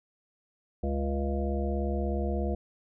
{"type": "harmonic tone with a mistuned harmonic", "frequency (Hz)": 69.3, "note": "C#2", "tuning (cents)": 0, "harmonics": [1, 3, 5, 7, 9, 10], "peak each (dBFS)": [-29, -34, -36, -37, -39, -39], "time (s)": [0.83, 2.55], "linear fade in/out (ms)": 5, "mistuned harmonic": 9, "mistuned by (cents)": -21, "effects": []}